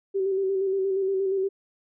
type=tone with vibrato; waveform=sine; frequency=385.8 Hz; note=G4; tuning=28 cents flat; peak=-22 dBFS; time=0.14-1.49 s; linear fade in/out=20 ms; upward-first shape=square; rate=8.5 Hz; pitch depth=30 cents each way; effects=none